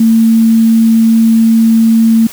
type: tone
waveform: sine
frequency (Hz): 225.6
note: A3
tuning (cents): +44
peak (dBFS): -4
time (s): 0-2.27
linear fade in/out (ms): 5
effects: white hiss -30 dBFS RMS until 2.32 s